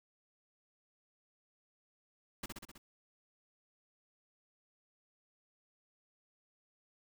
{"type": "noise with echo", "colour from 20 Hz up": "pink", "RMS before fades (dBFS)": -41, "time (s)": [2.43, 2.46], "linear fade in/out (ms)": 5, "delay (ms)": 64, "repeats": 5, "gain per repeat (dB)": -3, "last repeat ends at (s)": 2.78, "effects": []}